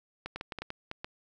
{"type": "clicks", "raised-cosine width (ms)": 0.3, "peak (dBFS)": -21, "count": 9, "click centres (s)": [0.26, 0.36, 0.411, 0.522, 0.587, 0.62, 0.704, 0.914, 1.045], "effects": []}